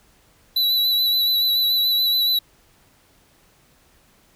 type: tone with vibrato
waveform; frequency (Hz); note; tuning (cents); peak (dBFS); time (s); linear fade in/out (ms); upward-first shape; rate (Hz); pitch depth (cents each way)
square; 3956; B7; +2; -17; 0.56-2.39; 5; sine; 7; 29
effects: pink hiss -57 dBFS RMS until 4.35 s